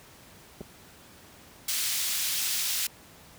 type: clicks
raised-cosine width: 2 ms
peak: -26 dBFS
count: 2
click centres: 0.608 / 0.613 s
type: high-pass noise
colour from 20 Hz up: pink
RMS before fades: -29 dBFS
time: 1.68-2.87 s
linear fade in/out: 5 ms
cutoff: 3300 Hz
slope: 12 dB/octave
effects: pink hiss -52 dBFS RMS until 3.38 s + high-pass 60 Hz 12 dB/octave